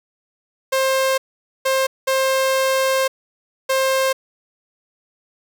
sawtooth tone bursts at uneven times, 530 Hz, C5, 22 cents sharp, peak -12 dBFS, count 4, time 0.72-1.18 / 1.65-1.87 / 2.07-3.08 / 3.69-4.13 s, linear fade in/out 10 ms, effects none

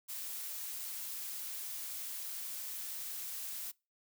blue noise, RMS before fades -42 dBFS, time 0.08-3.72 s, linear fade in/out 20 ms, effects noise-tail reverb RT60 0.3 s tail -26 dB re dry

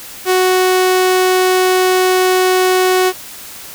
sawtooth tone, 370 Hz, F#4, in tune, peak -6 dBFS, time 0.25-3.13 s, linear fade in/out 50 ms, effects white hiss -32 dBFS RMS until 3.74 s

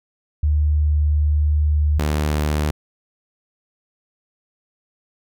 sine / sawtooth tone pair in turn, 74.9 / 75.19 Hz, D2 / D2, +35 / +41 cents, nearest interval unison, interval 6 cents, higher second, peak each -14 dBFS, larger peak neither, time 0.43-1.99 / 1.99-2.71 s, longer first, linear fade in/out 5 ms, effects none

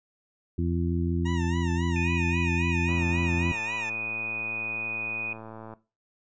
harmonic tone, 85.6 Hz, F2, 34 cents flat, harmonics 1 / 2 / 3 / 4, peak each -27 / -30 / -32 / -33 dBFS, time 0.58-3.52 s, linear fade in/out 5 ms
20% pulse tone with vibrato, 932 Hz, A#5, 1 cent flat, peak -30 dBFS, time 1.25-3.9 s, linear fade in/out 10 ms, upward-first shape sine, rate 3.7 Hz, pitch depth 100 cents each way
sine tone, 2481 Hz, D#7, 6 cents flat, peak -30 dBFS, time 1.96-5.33 s, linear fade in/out 2 ms
click train, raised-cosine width 1 ms, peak -28 dBFS, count 317, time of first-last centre 2.89-5.737 s, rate 111 Hz
effects noise-tail reverb RT60 0.3 s tail -17 dB re dry + resampled to 16000 Hz

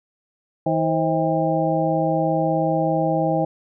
harmonic tone with a mistuned harmonic, 160.3 Hz, E3, 48 cents flat, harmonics 1 / 2 / 3 / 4 / 5, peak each -24 / -24 / -24 / -24 / -24 dBFS, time 0.66-3.45 s, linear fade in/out 5 ms, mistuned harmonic 3, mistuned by +150 cents, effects none

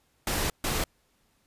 pink noise bursts at uneven times, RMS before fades -28 dBFS, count 2, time 0.27-0.5 / 0.64-0.84 s, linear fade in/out 2 ms, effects pink hiss -69 dBFS RMS until 1.46 s + resampled to 32000 Hz

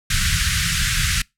pink band-stop noise, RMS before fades -19 dBFS, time 0.1-1.22 s, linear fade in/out 5 ms, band 170 to 1400 Hz, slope 48 dB/octave, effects noise-tail reverb RT60 0.2 s tail -25 dB re dry + low-pass 10000 Hz 12 dB/octave

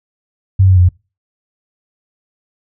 sine tone with pitch steps, 95.9 / 94.5 / 93 / 89.1 / 89.7 Hz, G2 / F#2 / F#2 / F2 / F2, -37 / +37 / +9 / +35 / +47 cents, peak -5 dBFS, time 0.59-0.89 s, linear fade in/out 10 ms, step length 60 ms, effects noise-tail reverb RT60 0.3 s tail -25 dB re dry

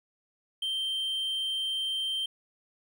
triangle tone, 3137 Hz, G7, 1 cent sharp, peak -27 dBFS, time 0.62-2.26 s, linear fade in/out 5 ms, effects none

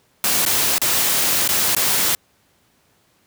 white noise with dropouts, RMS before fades -18 dBFS, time 0.24-2.15 s, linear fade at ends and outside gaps 1 ms, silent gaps 0.452-0.462 / 0.782-0.816 / 1.477-1.489 / 1.75-1.765 s, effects pink hiss -60 dBFS RMS until 3.26 s + high-pass 80 Hz 12 dB/octave

